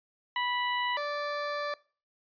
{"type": "tone pair in turn", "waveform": "20% pulse", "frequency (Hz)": [983, 584.5], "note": ["B5", "D5"], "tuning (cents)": [-8, -8], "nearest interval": "major sixth", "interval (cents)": 900, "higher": "first", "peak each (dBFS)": [-23, -26], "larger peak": "first", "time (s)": [[0.36, 0.97], [0.97, 1.74]], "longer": "second", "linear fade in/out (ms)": 2, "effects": ["noise-tail reverb RT60 0.4 s tail -22 dB re dry", "resampled to 11025 Hz"]}